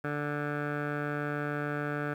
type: tone with low-pass filter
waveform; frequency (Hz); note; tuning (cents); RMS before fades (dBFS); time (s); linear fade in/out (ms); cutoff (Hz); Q
15% pulse; 146.83; D3; 0; -33; 0.04-2.14; 5; 1600; 2.9
effects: 10-bit